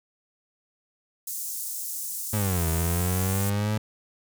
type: high-pass noise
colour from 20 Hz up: pink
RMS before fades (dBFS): -33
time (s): 1.27-3.5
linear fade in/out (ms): 5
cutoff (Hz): 7000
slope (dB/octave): 24
type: exponential two-way sweep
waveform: 30% pulse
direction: down then up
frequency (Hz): 108.7 to 80.3 to 108.7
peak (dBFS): -21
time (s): 2.33-3.78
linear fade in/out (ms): 5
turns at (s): 2.68
effects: none